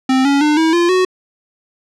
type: tone with pitch steps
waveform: square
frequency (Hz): 261.6 / 280.4 / 300.5 / 322.1 / 345.2 / 370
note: C4 / C#4 / D4 / E4 / F4 / F#4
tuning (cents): 0 / +20 / +40 / -40 / -20 / 0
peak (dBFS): -11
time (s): 0.09-1.05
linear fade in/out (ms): 5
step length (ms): 160
effects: low-pass 6000 Hz 12 dB/octave